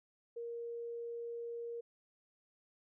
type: tone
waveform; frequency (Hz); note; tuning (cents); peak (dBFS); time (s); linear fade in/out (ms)
sine; 468.9; A#4; +10; -40; 0.36-1.81; 10
effects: none